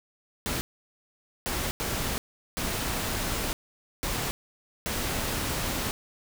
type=noise bursts at uneven times; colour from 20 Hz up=pink; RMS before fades=-30 dBFS; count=6; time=0.46-0.61 / 1.46-1.71 / 1.8-2.18 / 2.57-3.53 / 4.03-4.31 / 4.86-5.91 s; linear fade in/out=0 ms; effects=none